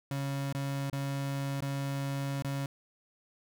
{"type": "tone with dropouts", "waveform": "35% pulse", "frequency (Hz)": 138.59, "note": "C#3", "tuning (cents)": 0, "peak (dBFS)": -30, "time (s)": [0.11, 2.66], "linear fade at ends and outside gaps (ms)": 2, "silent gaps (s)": [[0.527, 0.548], [0.899, 0.928], [1.606, 1.621], [2.423, 2.446]], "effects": ["12-bit"]}